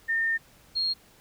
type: tone pair in turn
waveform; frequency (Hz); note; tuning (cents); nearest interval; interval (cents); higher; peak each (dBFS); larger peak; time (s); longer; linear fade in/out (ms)
sine; 1817 / 4256; A#6 / C8; -45 / +29; octave + minor third; 1474; second; -23 / -24; first; 0.08-0.38 / 0.75-0.94; first; 20
effects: pink hiss -57 dBFS RMS until 1.2 s